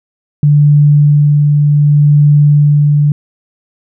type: tone with tremolo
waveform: sine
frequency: 146.83 Hz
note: D3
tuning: in tune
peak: -3 dBFS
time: 0.43-3.12 s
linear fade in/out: 2 ms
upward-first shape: sine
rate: 0.67 Hz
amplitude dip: 25%
effects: none